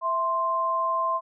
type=tone pair together; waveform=sine; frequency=659.3 / 1046.6 Hz; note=E5 / C6; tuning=0 / 0 cents; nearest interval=minor sixth; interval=800 cents; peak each=-30 / -23 dBFS; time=0.01-1.21 s; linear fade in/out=50 ms; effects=none